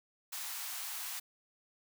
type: high-pass noise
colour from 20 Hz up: white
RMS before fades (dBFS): -41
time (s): 0.32-1.2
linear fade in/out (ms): 10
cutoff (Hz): 720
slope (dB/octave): 48
effects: none